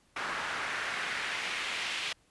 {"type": "noise with band-pass filter sweep", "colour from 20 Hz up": "pink", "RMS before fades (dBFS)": -35, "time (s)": [0.16, 2.13], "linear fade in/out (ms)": 5, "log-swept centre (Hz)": [1400, 2800], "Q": 1.6, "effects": ["pink hiss -67 dBFS RMS until 2.3 s", "resampled to 24000 Hz"]}